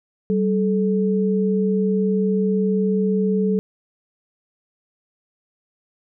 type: tone pair together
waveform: sine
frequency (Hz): 192.7 / 432.6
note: G3 / A4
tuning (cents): -29 / -29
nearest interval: octave + major second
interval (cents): 1400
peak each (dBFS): -18 / -21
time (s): 0.3-3.59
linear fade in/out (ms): 0
effects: none